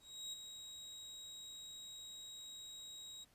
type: tone with ADSR envelope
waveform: 30% pulse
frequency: 3811 Hz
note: A#7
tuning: 38 cents sharp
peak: -40 dBFS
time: 0-3.25 s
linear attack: 330 ms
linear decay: 11 ms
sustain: -7 dB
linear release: 21 ms
effects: pink hiss -71 dBFS RMS until 3.34 s + resampled to 32000 Hz